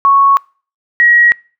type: tone pair in turn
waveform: sine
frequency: 1107 / 1903.2 Hz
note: C#6 / A#6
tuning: -3 / +35 cents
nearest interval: major sixth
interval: 938 cents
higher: second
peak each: -5 dBFS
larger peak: neither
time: 0.05-0.37 / 1-1.32 s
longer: neither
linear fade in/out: 0 ms
effects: noise-tail reverb RT60 0.4 s tail -26 dB re dry